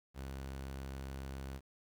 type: tone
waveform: sawtooth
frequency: 67.2 Hz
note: C2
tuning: 47 cents sharp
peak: -38 dBFS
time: 0.14-1.61 s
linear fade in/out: 50 ms
effects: 11-bit